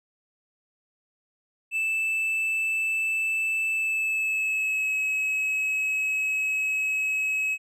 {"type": "tone with pitch glide", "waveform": "triangle", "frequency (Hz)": [2637, 2565], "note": ["E7", "E7"], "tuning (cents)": [0, -48], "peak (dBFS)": -22, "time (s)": [1.71, 7.58], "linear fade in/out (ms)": 50, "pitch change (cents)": -48, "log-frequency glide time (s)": [3.71, 4.96], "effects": []}